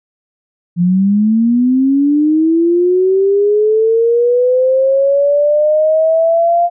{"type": "linear sweep", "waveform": "sine", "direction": "up", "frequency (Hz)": [170.6, 698.5], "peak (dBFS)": -8, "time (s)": [0.76, 6.7], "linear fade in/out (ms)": 50, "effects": []}